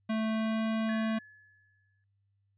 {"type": "tone with pitch glide", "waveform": "square", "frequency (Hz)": [220.1, 221.6], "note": ["A3", "A3"], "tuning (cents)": [1, 13], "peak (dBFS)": -29, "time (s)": [0.09, 1.19], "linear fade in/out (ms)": 10, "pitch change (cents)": 12, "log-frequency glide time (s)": [0.28, 0.64]}
{"type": "tone with exponential decay", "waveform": "sine", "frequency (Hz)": 1710, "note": "A6", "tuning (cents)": -50, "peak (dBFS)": -39, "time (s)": [0.89, 2.04], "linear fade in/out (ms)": 0, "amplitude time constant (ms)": 250}
{"effects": ["added 99 Hz sine -70 dBFS peak until 2.57 s", "resampled to 8000 Hz"]}